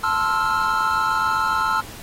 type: chord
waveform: triangle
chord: F major seventh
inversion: first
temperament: equal with one note detuned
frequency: 880 / 1046.5 / 1318.5 / 1405.8 Hz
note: A5 / C6 / E6 / F6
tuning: 0 / 0 / 0 / +11 cents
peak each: -23 / -24 / -20 / -22 dBFS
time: 0.03-1.81 s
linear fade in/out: 10 ms
effects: pink hiss -39 dBFS RMS until 2.02 s + AAC 48 kbps